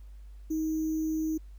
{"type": "tone with sample-and-hold", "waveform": "sine", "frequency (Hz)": 315.7, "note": "D#4", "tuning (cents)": 25, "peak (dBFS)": -27, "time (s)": [0.5, 1.38], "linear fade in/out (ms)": 10, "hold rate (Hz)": 6300, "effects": ["added 50 Hz sine -44 dBFS peak until 1.58 s", "pink hiss -69 dBFS RMS until 1.58 s"]}